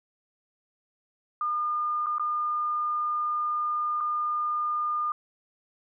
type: tone with dropouts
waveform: sine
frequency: 1212 Hz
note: D#6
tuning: 46 cents flat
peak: -25 dBFS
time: 1.41-5.12 s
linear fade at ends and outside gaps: 2 ms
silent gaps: 2.061-2.067 / 2.183-2.196 / 4.005-4.008 s
effects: none